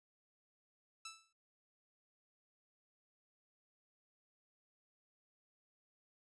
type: tone with exponential decay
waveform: 10% pulse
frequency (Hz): 1318.5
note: E6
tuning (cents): 0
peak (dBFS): -36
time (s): 1.05-1.33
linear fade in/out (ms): 5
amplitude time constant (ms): 60
effects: resampled to 22050 Hz